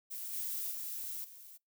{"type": "noise with level steps", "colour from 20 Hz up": "violet", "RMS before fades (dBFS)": [-42, -38, -41, -53], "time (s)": [0.1, 1.58], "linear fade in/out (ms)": 20, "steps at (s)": [0.33, 0.71, 1.24], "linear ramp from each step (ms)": 5, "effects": ["noise-tail reverb RT60 0.2 s tail -26 dB re dry"]}